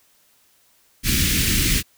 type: band-stop noise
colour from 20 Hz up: pink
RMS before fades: -19 dBFS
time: 1.03-1.83 s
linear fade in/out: 50 ms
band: 300 to 1900 Hz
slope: 24 dB/octave
effects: white hiss -59 dBFS RMS until 1.97 s